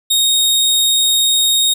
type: tone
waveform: sawtooth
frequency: 3729 Hz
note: A#7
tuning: in tune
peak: -8 dBFS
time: 0.1-1.74 s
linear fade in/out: 10 ms
effects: none